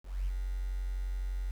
sine tone with ADSR envelope, 45.91 Hz, F#1, 13 cents flat, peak -27 dBFS, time 0.03-1.51 s, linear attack 230 ms, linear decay 45 ms, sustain -4 dB, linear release 3 ms, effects tanh soft clip ceiling -25 dBFS + 9-bit

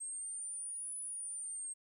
sine linear two-way sweep, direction up then down, 8372 to 9956 to 8372 Hz, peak -39 dBFS, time 0-1.74 s, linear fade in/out 20 ms, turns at 0.98 s, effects tanh soft clip ceiling -35 dBFS + 13-bit

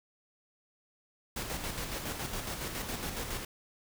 pink noise with tremolo, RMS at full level -36 dBFS, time 1.36-3.45 s, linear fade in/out 5 ms, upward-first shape square, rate 7.2 Hz, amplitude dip 40%, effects none

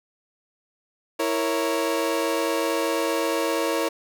30% pulse chord, A# diminished, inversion second, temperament equal, 329.6 / 466.2 / 554.4 Hz, E4 / A#4 / C#5, 0 / 0 / 0 cents, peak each -24 dBFS, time 1.19-3.89 s, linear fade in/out 10 ms, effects none

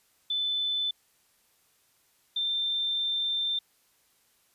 sine tone pair in turn, 3515 / 3576 Hz, A7 / A7, -2 / +27 cents, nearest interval unison, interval 29 cents, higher second, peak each -26 dBFS, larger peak neither, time 0.3-0.91 / 2.36-3.59 s, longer second, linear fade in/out 5 ms, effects white hiss -67 dBFS RMS until 4.54 s + resampled to 32000 Hz

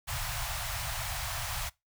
pink band-stop noise, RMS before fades -35 dBFS, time 0.07-1.7 s, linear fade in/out 20 ms, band 140 to 640 Hz, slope 48 dB/octave, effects noise-tail reverb RT60 0.2 s tail -22 dB re dry

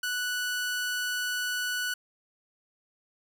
sawtooth tone, 1480 Hz, F#6, in tune, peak -25 dBFS, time 0.03-1.94 s, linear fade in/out 5 ms, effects none

